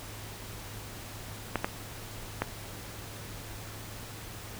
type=clicks; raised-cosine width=0.5 ms; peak=-12 dBFS; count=3; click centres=1.557 / 1.645 / 2.42 s; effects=added 105 Hz sine -46 dBFS peak until 4.59 s + pink hiss -44 dBFS RMS until 4.59 s